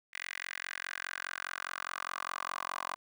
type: tone with high-pass filter sweep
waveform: 10% pulse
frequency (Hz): 44.88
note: F1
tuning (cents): +48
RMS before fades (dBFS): -40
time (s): 0.13-2.96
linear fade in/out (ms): 10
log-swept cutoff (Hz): 2000 to 1000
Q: 3.7
effects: none